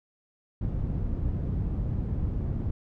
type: low-pass noise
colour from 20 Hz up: white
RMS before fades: -29 dBFS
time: 0.61-2.71 s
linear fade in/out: 5 ms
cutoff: 110 Hz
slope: 12 dB/octave
effects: none